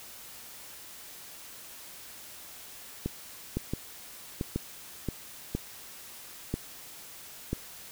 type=two click trains; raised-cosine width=3 ms; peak=-17 / -16 dBFS; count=4 / 5; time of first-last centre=3.06-5.087 / 3.57-7.53 s; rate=1.48 / 1.01 Hz; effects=white hiss -47 dBFS RMS until 7.91 s